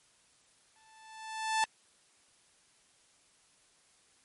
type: tone with exponential growth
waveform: sawtooth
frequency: 880 Hz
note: A5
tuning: in tune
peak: -21 dBFS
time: 0.76-1.64 s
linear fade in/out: 0 ms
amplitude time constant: 190 ms
effects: white hiss -66 dBFS RMS until 4.24 s + MP3 48 kbps